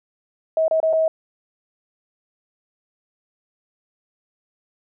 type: tone with dropouts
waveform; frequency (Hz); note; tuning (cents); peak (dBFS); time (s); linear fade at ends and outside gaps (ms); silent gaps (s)
sine; 640; D#5; +49; -15; 0.57-1.08; 2; 0.681-0.711 / 0.802-0.829 / 0.929-0.933
effects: none